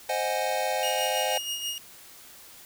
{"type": "chord", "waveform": "square", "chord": "Ab dominant seventh", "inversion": "first", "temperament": "equal with one note detuned", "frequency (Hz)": [523.3, 622.3, 740, 824.9], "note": ["C5", "Eb5", "Gb5", "Ab5"], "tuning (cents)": [0, 0, 0, -12], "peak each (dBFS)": -32, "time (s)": [0.09, 1.38], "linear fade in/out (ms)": 5}
{"type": "tone with tremolo", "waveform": "sawtooth", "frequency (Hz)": 2859, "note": "F7", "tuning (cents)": 40, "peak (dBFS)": -25, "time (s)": [0.83, 1.78], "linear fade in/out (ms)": 0, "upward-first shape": "sine", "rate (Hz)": 6.2, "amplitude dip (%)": 50}
{"effects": ["white hiss -49 dBFS RMS until 2.65 s"]}